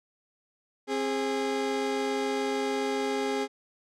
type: tone pair together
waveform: 30% pulse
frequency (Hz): 265.9 / 412.4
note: C4 / G#4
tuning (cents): +28 / -12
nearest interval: minor sixth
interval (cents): 760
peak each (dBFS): -29 / -26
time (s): 0.87-3.48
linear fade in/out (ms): 50
effects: low-pass 7000 Hz 12 dB/octave